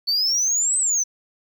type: exponential two-way sweep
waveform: sine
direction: up then down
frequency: 4435 to 8200 to 5950 Hz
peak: -15 dBFS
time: 0.07-1.04 s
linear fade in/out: 20 ms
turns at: 0.78 s
effects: tanh soft clip ceiling -17 dBFS + 9-bit